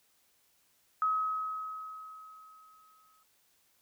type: tone with exponential decay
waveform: sine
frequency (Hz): 1275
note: D#6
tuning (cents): +42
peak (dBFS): -25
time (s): 1.02-3.23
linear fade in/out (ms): 1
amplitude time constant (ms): 480
effects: white hiss -70 dBFS RMS until 3.81 s